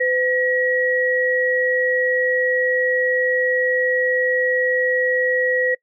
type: tone pair together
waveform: sine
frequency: 506.2 / 1911 Hz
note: B4 / A#6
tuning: +43 / +43 cents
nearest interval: octave + major seventh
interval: 2300 cents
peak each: -19 dBFS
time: 0-5.75 s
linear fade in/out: 10 ms
effects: noise-tail reverb RT60 0.1 s tail -24 dB re dry